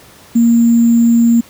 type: tone with sample-and-hold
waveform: sine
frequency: 233.1 Hz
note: A#3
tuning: in tune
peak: -6 dBFS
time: 0.35-1.41 s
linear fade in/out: 10 ms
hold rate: 7350 Hz
effects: pink hiss -41 dBFS RMS until 1.49 s + high-pass 80 Hz 12 dB/octave